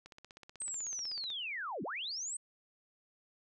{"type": "click train", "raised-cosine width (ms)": 0.2, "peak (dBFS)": -34, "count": 21, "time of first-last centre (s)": [0.06, 1.302], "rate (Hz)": 16.1}
{"type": "linear two-way sweep", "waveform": "sine", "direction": "down then up", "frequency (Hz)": [8420, 155.56, 8420], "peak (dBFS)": -37, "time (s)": [0.6, 2.37], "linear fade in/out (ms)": 5, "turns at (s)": 1.83}
{"effects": []}